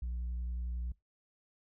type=tone with vibrato; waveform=sine; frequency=60.2 Hz; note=B1; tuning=44 cents flat; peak=-32 dBFS; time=0.02-0.92 s; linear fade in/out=5 ms; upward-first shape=sine; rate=11 Hz; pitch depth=19 cents each way; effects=noise-tail reverb RT60 0.2 s tail -24 dB re dry + tanh soft clip ceiling -33 dBFS